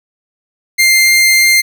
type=tone; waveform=sawtooth; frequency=2101 Hz; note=C7; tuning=7 cents sharp; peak=-3 dBFS; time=0.78-1.62 s; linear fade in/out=20 ms; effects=none